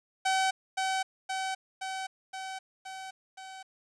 sawtooth tone with echo, 762 Hz, G5, 49 cents flat, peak -21 dBFS, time 0.25-0.51 s, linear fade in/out 10 ms, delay 520 ms, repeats 6, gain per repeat -3 dB, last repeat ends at 3.63 s, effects resampled to 22050 Hz + 10-bit

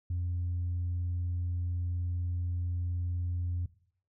sine tone, 87.9 Hz, F2, 12 cents sharp, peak -28 dBFS, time 0.1-3.66 s, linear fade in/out 5 ms, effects noise-tail reverb RT60 0.6 s tail -19 dB re dry + tanh soft clip ceiling -27 dBFS

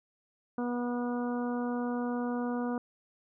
harmonic tone, 243 Hz, B3, 28 cents flat, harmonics 1 / 2 / 3 / 4 / 5 / 6, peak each -31 / -37 / -41 / -43 / -45 / -47 dBFS, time 0.58-2.78 s, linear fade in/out 2 ms, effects none

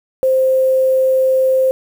sine tone with quantisation, 523.3 Hz, C5, in tune, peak -10 dBFS, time 0.23-1.71 s, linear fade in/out 0 ms, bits 6, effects none

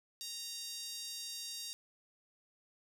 5% pulse tone with high-pass filter, 932.3 Hz, A#5, in tune, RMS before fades -44 dBFS, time 0.21-1.73 s, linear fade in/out 0 ms, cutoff 4100 Hz, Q 2.5, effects 12-bit

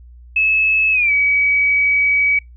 sine tone with pitch glide, 2596 to 2273 Hz, E7 to C#7, -27 to +43 cents, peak -12 dBFS, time 0.36-2.39 s, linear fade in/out 5 ms, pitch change -230 cents, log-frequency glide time 0.92-1.12 s, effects noise-tail reverb RT60 0.2 s tail -26 dB re dry + added 60 Hz sine -38 dBFS peak until 2.56 s

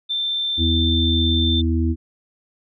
sine tone, 3562 Hz, A7, 21 cents sharp, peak -20 dBFS, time 0.09-1.62 s, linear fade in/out 20 ms
harmonic tone, 81.8 Hz, E2, 13 cents flat, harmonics 1 / 3 / 4, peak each -18 / -23 / -24 dBFS, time 0.57-1.96 s, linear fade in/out 50 ms
effects none

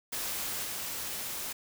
white noise with level steps, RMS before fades -35 / -37 dBFS, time 0.12-1.53 s, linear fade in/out 10 ms, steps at 0.64 s, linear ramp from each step 5 ms, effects none

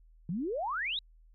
sine exponential sweep, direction up, 155.56 to 3951 Hz, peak -31 dBFS, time 0.29-0.99 s, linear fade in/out 2 ms, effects added 40 Hz sine -56 dBFS peak until 1.34 s

